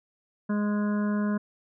harmonic tone, 207.7 Hz, G#3, in tune, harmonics 1 / 2 / 3 / 5 / 6 / 7 / 8, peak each -24 / -38 / -38 / -39 / -48 / -41 / -45 dBFS, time 0.49-1.38 s, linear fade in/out 10 ms, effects none

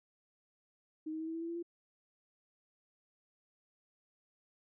sine tone with pitch steps, 312.2 / 316.4 / 320.6 / 324.9 / 329.2 / 333.6 / 338.1 / 342.6 Hz, D#4 / D#4 / E4 / E4 / E4 / E4 / E4 / F4, +6 / +29 / -48 / -25 / -2 / +21 / +44 / -33 cents, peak -37 dBFS, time 1.06-1.628 s, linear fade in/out 10 ms, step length 71 ms, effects none

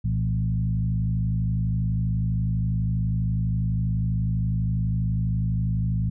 sine tone with frequency modulation, 116.6 Hz, A#2, 1 cent sharp, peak -21 dBFS, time 0.04-6.1 s, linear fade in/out 10 ms, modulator 52.2 Hz, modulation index 1.1, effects none

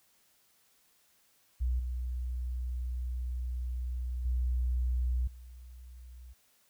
sine tone with level steps, 61.74 Hz, B1, in tune, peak -27 / -32 / -27 / -46 dBFS, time 1.6-6.34 s, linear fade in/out 20 ms, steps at 1.79 / 4.25 / 5.27 s, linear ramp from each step 5 ms, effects white hiss -68 dBFS RMS until 6.69 s

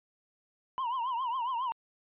triangle tone with vibrato, 987.8 Hz, B5, in tune, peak -28 dBFS, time 0.78-1.72 s, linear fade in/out 0 ms, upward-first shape triangle, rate 7.3 Hz, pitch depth 160 cents each way, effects resampled to 8000 Hz

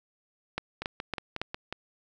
two click trains, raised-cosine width 0.3 ms, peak -14 / -18 dBFS, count 4 / 6, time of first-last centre 0.58-1.416 / 0.82-1.726 s, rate 3.59 / 5.52 Hz, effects none

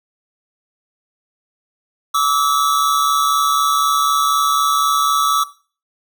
square tone pair together, 1153 / 1297 Hz, D6 / E6, -32 / -28 cents, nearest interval major second, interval 204 cents, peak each -17 dBFS, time 2.14-5.44 s, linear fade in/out 10 ms, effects noise-tail reverb RT60 0.4 s tail -17 dB re dry

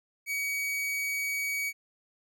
45% pulse tone, 2260 Hz, C#7, 33 cents sharp, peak -29 dBFS, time 0.26-1.73 s, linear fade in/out 50 ms, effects none

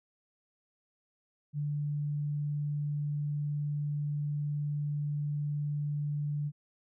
sine tone, 146.83 Hz, D3, in tune, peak -30 dBFS, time 1.53-6.52 s, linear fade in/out 50 ms, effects none

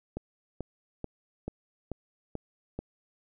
click train, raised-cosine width 2 ms, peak -21 dBFS, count 7, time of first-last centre 0.17-2.79 s, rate 2.29 Hz, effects none

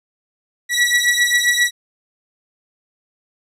sawtooth beating tone pair, 1934 / 1941.5 Hz, B6 / B6, -37 / -30 cents, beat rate 7.5 Hz, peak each -13 dBFS, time 0.69-1.71 s, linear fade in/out 50 ms, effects low-pass 11000 Hz 12 dB/octave

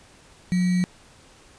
sine tone with sample-and-hold, 180.7 Hz, F#3, 41 cents flat, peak -18 dBFS, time 0.52-0.84 s, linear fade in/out 0 ms, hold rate 2100 Hz, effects pink hiss -52 dBFS RMS until 1.58 s + resampled to 22050 Hz

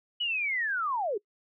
sine linear sweep, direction down, 2977 to 370 Hz, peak -27 dBFS, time 0.2-1.18 s, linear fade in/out 10 ms, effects noise-tail reverb RT60 0.1 s tail -24 dB re dry

